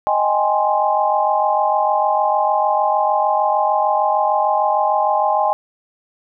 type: chord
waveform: sine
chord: Ab major seventh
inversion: second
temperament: equal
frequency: 622.3 / 784 / 830.6 / 1046.5 Hz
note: Eb5 / G5 / Ab5 / C6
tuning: 0 / 0 / 0 / 0 cents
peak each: -20 / -21 / -17 / -21 dBFS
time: 0.07-5.53 s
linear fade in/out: 0 ms
effects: none